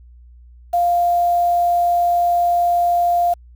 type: tone with quantisation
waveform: sine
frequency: 698.5 Hz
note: F5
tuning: in tune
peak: -13 dBFS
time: 0.73-3.34 s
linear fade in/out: 10 ms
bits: 6
effects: added 60 Hz sine -41 dBFS peak until 3.55 s